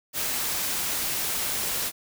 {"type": "noise", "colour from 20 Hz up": "white", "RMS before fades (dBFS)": -28, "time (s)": [0.13, 1.92], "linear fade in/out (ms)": 50, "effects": []}